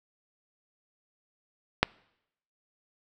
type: click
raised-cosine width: 0.3 ms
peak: -3 dBFS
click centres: 1.83 s
effects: noise-tail reverb RT60 0.8 s tail -25 dB re dry